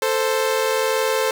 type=tone pair together; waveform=sawtooth; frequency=442 / 523.3 Hz; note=A4 / C5; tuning=+8 / 0 cents; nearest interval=minor third; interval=292 cents; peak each=-17 dBFS; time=0.02-1.31 s; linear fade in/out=2 ms; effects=none